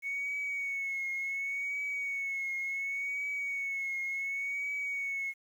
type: tone with vibrato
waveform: sine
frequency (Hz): 2214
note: C#7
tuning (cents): -3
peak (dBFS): -31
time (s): 0.02-5.34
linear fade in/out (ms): 50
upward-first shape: triangle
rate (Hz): 0.69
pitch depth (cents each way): 51
effects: tanh soft clip ceiling -28 dBFS + 10-bit